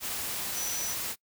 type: tone in noise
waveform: sine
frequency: 5920 Hz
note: F#8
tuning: in tune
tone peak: -33 dBFS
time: 0.53-0.96 s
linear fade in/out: 50 ms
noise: white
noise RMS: -34 dBFS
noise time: 0-1.16 s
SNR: -2 dB
effects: noise-tail reverb RT60 0.1 s tail -23 dB re dry